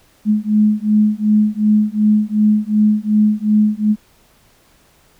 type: beating tone pair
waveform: sine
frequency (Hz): 210.8 / 213.5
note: G#3 / G#3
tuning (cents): +26 / +48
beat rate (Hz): 2.7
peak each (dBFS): -14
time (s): 0.25-3.96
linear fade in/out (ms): 50
effects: pink hiss -53 dBFS RMS until 5.19 s